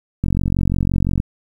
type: click train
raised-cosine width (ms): 5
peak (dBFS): -6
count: 45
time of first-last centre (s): 0.24-1.201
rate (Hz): 45.8
effects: 8-bit